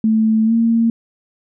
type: tone with pitch glide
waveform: sine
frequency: 220 to 229.3 Hz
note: A3 to A#3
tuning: 0 to -28 cents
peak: -11 dBFS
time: 0.04-0.9 s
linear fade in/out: 2 ms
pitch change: +72 cents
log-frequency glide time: 0.45-0.53 s
effects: none

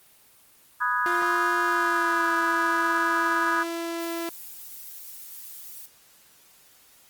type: chord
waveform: sine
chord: G# minor seventh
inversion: first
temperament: equal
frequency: 987.8 / 1244.5 / 1480 / 1661.2 Hz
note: B5 / D#6 / F#6 / G#6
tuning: 0 / 0 / 0 / 0 cents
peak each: -28 / -26 / -30 / -27 dBFS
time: 0.8-3.64 s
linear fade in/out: 20 ms
type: tone with pitch glide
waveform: sawtooth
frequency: 349.2 to 335.7 Hz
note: F4 to E4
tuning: 0 to +32 cents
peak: -25 dBFS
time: 1.06-4.29 s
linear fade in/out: 0 ms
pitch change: -68 cents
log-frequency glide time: 1.62-2.34 s
type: noise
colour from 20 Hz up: violet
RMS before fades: -41 dBFS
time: 4-5.86 s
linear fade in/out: 5 ms
effects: white hiss -56 dBFS RMS until 7.09 s + Opus 24 kbps

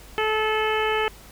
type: harmonic tone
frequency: 433.8 Hz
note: A4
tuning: 25 cents flat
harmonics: 1 / 2 / 3 / 4 / 5 / 6 / 7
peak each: -24 / -27 / -29 / -30 / -31 / -32 / -32 dBFS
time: 0.18-1.08 s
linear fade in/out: 0 ms
effects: added 50 Hz sine -47 dBFS peak until 1.31 s + pink hiss -47 dBFS RMS until 1.31 s

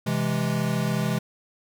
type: chord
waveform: square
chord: C augmented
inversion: none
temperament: equal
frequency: 130.81 / 164.81 / 207.7 Hz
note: C3 / E3 / G#3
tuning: 0 / 0 / 0 cents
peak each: -28 dBFS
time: 0.06-1.19 s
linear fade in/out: 10 ms
effects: none

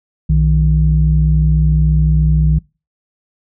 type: tone pair together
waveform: sine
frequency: 61.74 / 155.58 Hz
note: B1 / D#3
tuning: 0 / 0 cents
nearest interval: octave + major third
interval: 1600 cents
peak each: -11 dBFS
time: 0.29-2.59 s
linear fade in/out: 10 ms
effects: noise-tail reverb RT60 0.3 s tail -25 dB re dry + tanh soft clip ceiling -1 dBFS

